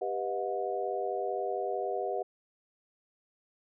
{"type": "tone cluster", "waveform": "sine", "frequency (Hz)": [393.4, 489, 631, 722], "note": ["G4", "B4", "D#5", "F#5"], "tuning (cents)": [6, -17, 24, -43], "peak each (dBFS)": [-35, -36, -37, -35], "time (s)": [0.01, 2.23], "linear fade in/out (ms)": 10, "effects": []}